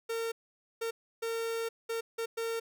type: tone bursts at uneven times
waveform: 45% pulse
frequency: 456.8 Hz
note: A#4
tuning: 35 cents flat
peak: -32 dBFS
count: 6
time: 0.09-0.32 / 0.81-0.91 / 1.22-1.69 / 1.89-2.01 / 2.18-2.26 / 2.37-2.6 s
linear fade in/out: 10 ms
effects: none